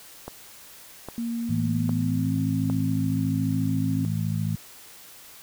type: click train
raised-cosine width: 1 ms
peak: -20 dBFS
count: 4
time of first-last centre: 0.28-2.699 s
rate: 1.24 Hz
type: tone with pitch glide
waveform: sine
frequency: 233.1 to 263.2 Hz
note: A#3 to C4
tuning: 0 to +10 cents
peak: -26 dBFS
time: 1.18-4.05 s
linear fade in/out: 0 ms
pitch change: +210 cents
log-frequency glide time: 1.7-2.36 s
type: harmonic tone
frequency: 54 Hz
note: A1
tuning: 32 cents flat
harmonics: 2 / 3 / 4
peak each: -27 / -27 / -32 dBFS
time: 1.49-4.56 s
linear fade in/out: 5 ms
effects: white hiss -47 dBFS RMS until 5.42 s